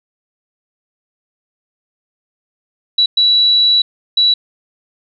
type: tone bursts at uneven times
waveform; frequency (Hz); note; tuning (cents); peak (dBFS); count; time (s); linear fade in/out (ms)
sine; 3928; B7; -10; -8; 3; 2.98-3.06 / 3.17-3.82 / 4.17-4.34; 5
effects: none